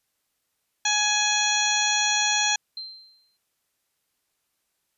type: harmonic tone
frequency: 837 Hz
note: G#5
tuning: 13 cents sharp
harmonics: 1 / 2 / 3 / 4 / 5 / 7 / 8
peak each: -28 / -28 / -28 / -28 / -28 / -28 / -28 dBFS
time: 0.85-2.56 s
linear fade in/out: 5 ms
type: tone with exponential decay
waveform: sine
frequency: 4131 Hz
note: C8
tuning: 23 cents flat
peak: -30 dBFS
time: 2.77-3.37 s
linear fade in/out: 2 ms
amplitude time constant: 130 ms
effects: white hiss -75 dBFS RMS until 4.97 s + resampled to 32000 Hz